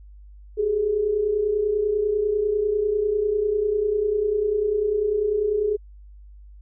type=tone pair together; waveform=sine; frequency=392 / 422.1 Hz; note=G4 / G#4; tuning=0 / +28 cents; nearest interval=minor second; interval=128 cents; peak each=-27 / -20 dBFS; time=0.57-5.77 s; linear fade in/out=20 ms; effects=added 50 Hz sine -42 dBFS peak until 6.61 s